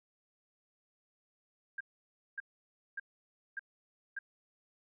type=tone bursts; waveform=sine; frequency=1602 Hz; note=G6; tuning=37 cents sharp; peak=-36 dBFS; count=5; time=1.78-4.19 s; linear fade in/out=5 ms; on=26 ms; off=570 ms; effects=none